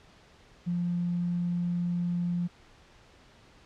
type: tone with tanh clipping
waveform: triangle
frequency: 174.61 Hz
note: F3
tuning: in tune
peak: -26 dBFS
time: 0.66-2.48 s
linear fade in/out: 20 ms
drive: 2 dB
effects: pink hiss -57 dBFS RMS until 3.65 s + low-pass 5000 Hz 12 dB/octave